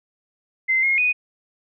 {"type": "tone with pitch steps", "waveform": "sine", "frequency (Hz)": [2070, 2148, 2482], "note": ["C7", "C7", "D#7"], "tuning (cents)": [-19, 45, -5], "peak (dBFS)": -16, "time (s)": [0.68, 1.13], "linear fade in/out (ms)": 20, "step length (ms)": 150, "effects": []}